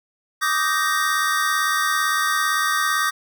square chord, Eb major seventh, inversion third, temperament just, 1166.7 / 1244.5 / 1555.6 / 1866.8 Hz, D6 / Eb6 / G6 / Bb6, -12 / 0 / -14 / +2 cents, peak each -25 dBFS, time 0.41-3.11 s, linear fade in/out 20 ms, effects none

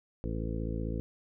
harmonic tone, 55.6 Hz, A1, 19 cents sharp, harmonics 1 / 2 / 3 / 4 / 5 / 6 / 8 / 9, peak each -35 / -38 / -40 / -41 / -42 / -43 / -44 / -45 dBFS, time 0.24-1 s, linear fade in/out 0 ms, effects none

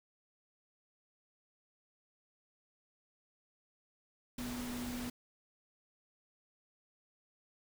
sine tone in noise, 244.9 Hz, B3, 14 cents flat, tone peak -39 dBFS, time 4.38-5.1 s, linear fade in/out 5 ms, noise pink, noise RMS -45 dBFS, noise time 4.38-5.1 s, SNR +3 dB, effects none

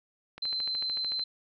click train, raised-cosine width 0.3 ms, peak -27 dBFS, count 12, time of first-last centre 0.38-1.195 s, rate 13.5 Hz
sine tone, 4086 Hz, C8, 42 cents flat, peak -29 dBFS, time 0.42-1.24 s, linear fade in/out 5 ms
effects none

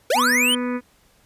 square linear sweep, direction up, 440 to 3174 Hz, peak -17 dBFS, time 0.1-0.55 s, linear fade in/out 5 ms
harmonic tone, 246.9 Hz, B3, in tune, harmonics 1 / 2 / 4 / 5 / 6 / 7 / 8 / 9 / 10, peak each -23 / -29 / -35 / -37 / -39 / -40 / -41 / -42 / -43 dBFS, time 0.14-0.81 s, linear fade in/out 50 ms
effects pink hiss -58 dBFS RMS until 1.25 s + resampled to 32000 Hz

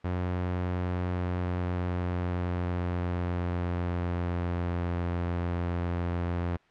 sawtooth tone with pitch glide, 90 to 87.03 Hz, F#2 to F2, -47 to -6 cents, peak -24 dBFS, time 0.04-6.57 s, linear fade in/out 10 ms, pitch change -59 cents, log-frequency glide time 0.77-4.96 s, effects white hiss -61 dBFS RMS until 6.7 s + low-pass 2000 Hz 12 dB/octave

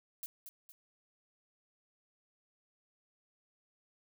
violet noise with echo, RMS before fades -42 dBFS, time 0.23-0.26 s, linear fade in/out 0 ms, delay 230 ms, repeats 2, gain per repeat -7 dB, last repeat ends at 0.72 s, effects none

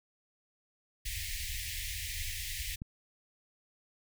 pink band-stop noise, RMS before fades -38 dBFS, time 1.05-2.76 s, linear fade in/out 10 ms, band 100 to 1800 Hz, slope 96 dB/octave
click, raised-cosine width 5 ms, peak -27 dBFS, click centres 2.819 s
effects none

